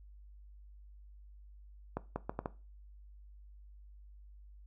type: accelerating click train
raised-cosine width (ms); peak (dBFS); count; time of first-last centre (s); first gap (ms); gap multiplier
1; -21; 5; 1.97-2.459; 190; 0.71
effects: noise-tail reverb RT60 0.3 s tail -17 dB re dry + added 50 Hz sine -52 dBFS peak until 4.66 s